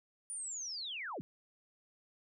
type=linear sweep; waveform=sine; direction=down; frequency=9590 to 102.9 Hz; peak=-39 dBFS; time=0.3-1.21 s; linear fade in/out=0 ms; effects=none